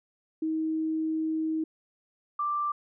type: tone pair in turn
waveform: sine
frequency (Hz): 317.1 / 1178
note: D#4 / D6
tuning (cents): +33 / +5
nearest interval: octave + major seventh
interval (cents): 2272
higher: second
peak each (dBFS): -26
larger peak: neither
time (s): 0.42-1.64 / 2.39-2.72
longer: first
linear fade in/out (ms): 5
effects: none